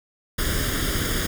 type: noise with comb filter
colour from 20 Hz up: pink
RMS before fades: -24 dBFS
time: 0.38-1.27 s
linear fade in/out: 10 ms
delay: 0.59 ms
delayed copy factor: +0.75
effects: none